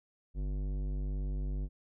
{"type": "tone with tanh clipping", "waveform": "sine", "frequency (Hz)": 49, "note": "G1", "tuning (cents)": 0, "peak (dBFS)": -34, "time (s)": [0.34, 1.69], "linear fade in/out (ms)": 50, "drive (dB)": 15, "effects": []}